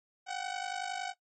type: ring-modulated tone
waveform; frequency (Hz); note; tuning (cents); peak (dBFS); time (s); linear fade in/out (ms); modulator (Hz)
sawtooth; 751; F#5; +26; -28; 0.26-1.14; 50; 25.4
effects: noise-tail reverb RT60 0.1 s tail -17 dB re dry + MP3 32 kbps